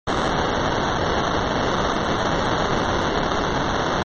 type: noise with sample-and-hold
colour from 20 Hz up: white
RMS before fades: -21 dBFS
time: 0.07-4.03 s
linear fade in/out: 5 ms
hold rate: 2450 Hz
effects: low-pass 5000 Hz 12 dB/octave + MP3 32 kbps